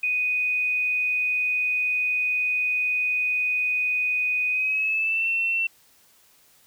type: tone with pitch glide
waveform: sine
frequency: 2489 to 2699 Hz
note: D#7 to E7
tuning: 0 to +40 cents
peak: -21 dBFS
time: 0.03-5.67 s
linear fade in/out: 5 ms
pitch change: +140 cents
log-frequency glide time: 4.5-5.29 s
effects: white hiss -58 dBFS RMS until 6.66 s

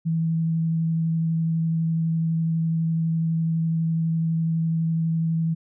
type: tone with vibrato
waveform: sine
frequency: 163.2 Hz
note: E3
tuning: 17 cents flat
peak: -20 dBFS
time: 0.05-5.55 s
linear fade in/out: 20 ms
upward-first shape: sine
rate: 12 Hz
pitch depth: 10 cents each way
effects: none

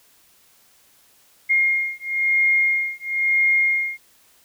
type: beating tone pair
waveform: sine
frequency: 2133 / 2134 Hz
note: C7 / C7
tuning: +33 / +34 cents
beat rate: 1 Hz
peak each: -20 dBFS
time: 1.49-3.98 s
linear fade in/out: 20 ms
effects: white hiss -56 dBFS RMS until 4.44 s

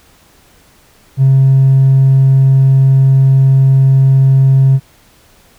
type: tone with hard clipping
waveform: sine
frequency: 134.3 Hz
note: C3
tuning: 46 cents sharp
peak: -5 dBFS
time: 1.17-4.8 s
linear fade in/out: 50 ms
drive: 1 dB
effects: pink hiss -47 dBFS RMS until 5.58 s

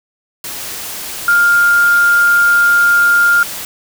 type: tone in noise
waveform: sine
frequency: 1405 Hz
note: F6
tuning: 10 cents sharp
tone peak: -7 dBFS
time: 1.28-3.43 s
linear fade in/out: 2 ms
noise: white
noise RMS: -25 dBFS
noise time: 0.44-3.65 s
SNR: +15 dB
effects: none

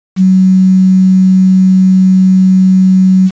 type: tone with quantisation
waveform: sine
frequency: 187.4 Hz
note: F#3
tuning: 22 cents sharp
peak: -3 dBFS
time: 0.16-3.31 s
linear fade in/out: 50 ms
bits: 5
effects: resampled to 16000 Hz

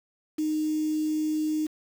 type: tone with quantisation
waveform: sine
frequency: 308.4 Hz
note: D#4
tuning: 15 cents flat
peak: -24 dBFS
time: 0.38-1.67 s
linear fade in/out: 10 ms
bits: 7
effects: none

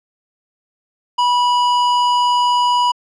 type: tone with hard clipping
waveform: sine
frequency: 978 Hz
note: B5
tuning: 17 cents flat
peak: -14 dBFS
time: 1.18-2.92 s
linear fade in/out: 10 ms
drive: 18 dB
effects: low-pass 5000 Hz 12 dB/octave

